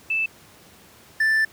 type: tone pair in turn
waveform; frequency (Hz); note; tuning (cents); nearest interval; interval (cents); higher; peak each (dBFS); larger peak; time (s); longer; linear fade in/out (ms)
sine / triangle; 2637 / 1766.1; E7 / A6; 0 / +6; perfect fifth; 694; first; -20 / -15; second; 0.1-0.26 / 1.2-1.45; second; 5
effects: pink hiss -50 dBFS RMS until 1.52 s + high-pass 80 Hz 12 dB/octave